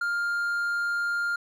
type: tone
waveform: triangle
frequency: 1403 Hz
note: F6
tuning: 8 cents sharp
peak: -23 dBFS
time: 0.01-1.36 s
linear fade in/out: 5 ms
effects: none